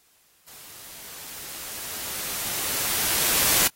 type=noise with level ramp; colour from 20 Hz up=white; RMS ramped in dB=-46 to -19 dBFS; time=0.47-3.68 s; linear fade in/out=10 ms; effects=white hiss -61 dBFS RMS until 3.75 s + AAC 48 kbps